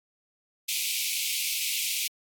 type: high-pass noise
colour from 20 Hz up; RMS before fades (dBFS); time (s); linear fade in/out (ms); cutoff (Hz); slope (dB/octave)
pink; -29; 0.68-2.08; 10; 2200; 96
effects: AAC 64 kbps